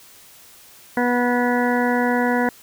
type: harmonic tone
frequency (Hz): 244.5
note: B3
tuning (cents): -17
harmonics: 1 / 2 / 3 / 4 / 6 / 7 / 8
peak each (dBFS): -20 / -23 / -25 / -26 / -28 / -28 / -29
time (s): 0.97-2.49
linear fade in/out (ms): 2
effects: white hiss -47 dBFS RMS until 2.62 s

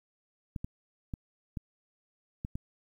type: clicks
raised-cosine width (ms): 5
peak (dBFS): -23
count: 6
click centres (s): 0.562 / 0.645 / 1.138 / 1.572 / 2.449 / 2.555
effects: 10-bit

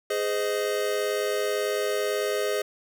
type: chord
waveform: square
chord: Ab major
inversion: none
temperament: equal with one note detuned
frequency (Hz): 415.3 / 513.4 / 622.3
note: Ab4 / C5 / Eb5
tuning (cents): 0 / -33 / 0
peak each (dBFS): -28 / -31 / -31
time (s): 0.1-2.62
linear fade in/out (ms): 5
effects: none

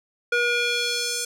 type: tone with band-pass filter sweep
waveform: square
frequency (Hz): 480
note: B4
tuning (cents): -49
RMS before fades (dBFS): -24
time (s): 0.32-1.25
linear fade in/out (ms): 5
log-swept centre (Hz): 1700 to 7400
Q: 1.4
effects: none

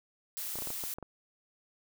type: noise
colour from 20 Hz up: blue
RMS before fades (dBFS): -38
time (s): 0.37-0.94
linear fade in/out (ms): 0
type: clicks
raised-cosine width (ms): 1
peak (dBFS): -28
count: 8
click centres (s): 0.556 / 0.587 / 0.622 / 0.673 / 0.704 / 0.838 / 0.985 / 1.027
effects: none

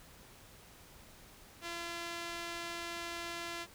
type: tone with band-pass filter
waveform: sawtooth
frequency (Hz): 340.8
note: F4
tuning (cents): -42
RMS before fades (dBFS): -42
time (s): 1.61-3.67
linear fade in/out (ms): 50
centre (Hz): 3200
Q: 0.56
effects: pink hiss -57 dBFS RMS until 3.74 s

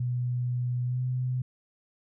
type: tone with pitch glide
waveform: sine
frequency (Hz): 123.47 to 126.79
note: B2 to B2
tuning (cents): 0 to +46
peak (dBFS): -26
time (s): 0-1.42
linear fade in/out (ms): 5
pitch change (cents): +46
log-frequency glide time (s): 0.85-1.01
effects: none

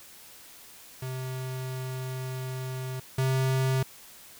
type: tone pair in turn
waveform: square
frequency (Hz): 129.6 / 131.56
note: C3 / C3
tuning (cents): -16 / +10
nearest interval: unison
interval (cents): 26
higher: second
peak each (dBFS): -33 / -24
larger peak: second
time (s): 1.02-3 / 3.18-3.83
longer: first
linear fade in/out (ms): 5
effects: white hiss -50 dBFS RMS until 4.39 s

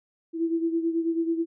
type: beating tone pair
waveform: sine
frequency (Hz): 329.6 / 338.8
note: E4 / E4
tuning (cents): 0 / +48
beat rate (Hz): 9.2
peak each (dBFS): -24 / -30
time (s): 0.33-1.46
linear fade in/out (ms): 50
effects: none

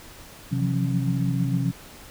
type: tone cluster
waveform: sine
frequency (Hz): 129.8 / 164.6 / 173.3 / 180 / 274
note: C3 / E3 / F3 / F#3 / C#4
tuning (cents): -13 / -2 / -13 / -47 / -20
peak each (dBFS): -24 / -30 / -30 / -28 / -30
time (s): 0.51-1.72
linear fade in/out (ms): 20
effects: pink hiss -45 dBFS RMS until 2.1 s

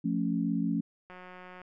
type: chord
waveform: sine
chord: F augmented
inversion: none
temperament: equal with one note detuned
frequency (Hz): 174.61 / 220.8 / 277.2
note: F3 / A3 / C#4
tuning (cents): 0 / +6 / 0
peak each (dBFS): -31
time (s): 0.04-0.81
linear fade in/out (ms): 10
type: click train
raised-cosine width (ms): 0.5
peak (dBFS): -33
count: 95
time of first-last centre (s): 1.1-1.616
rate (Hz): 182
effects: none

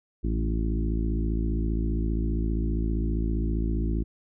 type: harmonic tone with a mistuned harmonic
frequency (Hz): 55.1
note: A1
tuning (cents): +3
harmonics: 1 / 2 / 3 / 4 / 5 / 6 / 7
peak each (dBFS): -25 / -34 / -35 / -34 / -36 / -35 / -43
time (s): 0.23-4.04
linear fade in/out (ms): 20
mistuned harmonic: 3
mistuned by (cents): -28
effects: none

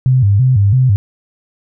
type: tone with vibrato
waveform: sine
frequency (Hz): 113.8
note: A#2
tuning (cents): -41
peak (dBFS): -7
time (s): 0.06-0.96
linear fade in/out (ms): 0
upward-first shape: square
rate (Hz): 3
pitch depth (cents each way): 220
effects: none

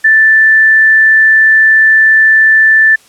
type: tone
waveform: sine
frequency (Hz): 1763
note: A6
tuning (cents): +3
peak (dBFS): -3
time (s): 0.04-2.96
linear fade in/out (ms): 10
effects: white hiss -44 dBFS RMS until 3.08 s + low-pass 10000 Hz 12 dB/octave

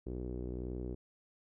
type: tone with low-pass filter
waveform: sawtooth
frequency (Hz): 61.74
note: B1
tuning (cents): 0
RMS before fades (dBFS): -40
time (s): 0.06-0.95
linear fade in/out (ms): 10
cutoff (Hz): 380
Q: 3.7
effects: none

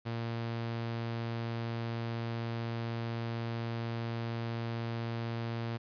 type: tone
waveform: sawtooth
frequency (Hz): 115.8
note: A#2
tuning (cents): -11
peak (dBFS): -30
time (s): 0.05-5.78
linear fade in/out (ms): 20
effects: resampled to 11025 Hz + 11-bit

